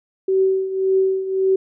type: tone with tremolo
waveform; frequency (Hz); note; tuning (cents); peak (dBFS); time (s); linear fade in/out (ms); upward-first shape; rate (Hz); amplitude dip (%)
sine; 381.6; G4; -47; -12; 0.28-1.56; 5; triangle; 1.8; 75
effects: none